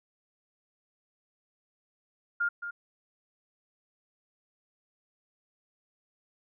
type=tone with echo; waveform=sine; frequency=1409 Hz; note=F6; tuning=15 cents sharp; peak=-25 dBFS; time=2.4-2.49 s; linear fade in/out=10 ms; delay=220 ms; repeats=1; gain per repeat=-9 dB; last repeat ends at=2.71 s; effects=none